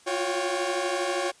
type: tone cluster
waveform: sawtooth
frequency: 347.4 / 359.9 / 555 / 789 Hz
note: F4 / F#4 / C#5 / G5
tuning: -9 / -48 / +2 / +11 cents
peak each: -30 / -27 / -25 / -30 dBFS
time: 0.06-1.32 s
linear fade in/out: 20 ms
effects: white hiss -56 dBFS RMS until 1.4 s + resampled to 22050 Hz